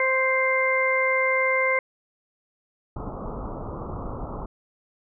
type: harmonic tone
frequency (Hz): 523.3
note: C5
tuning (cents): 0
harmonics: 1 / 2 / 3 / 4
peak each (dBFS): -24 / -27 / -32 / -22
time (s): 0-1.79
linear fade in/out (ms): 2
type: low-pass noise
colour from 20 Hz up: pink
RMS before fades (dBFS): -33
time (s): 2.96-4.46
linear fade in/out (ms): 5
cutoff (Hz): 1300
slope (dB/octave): 96
effects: none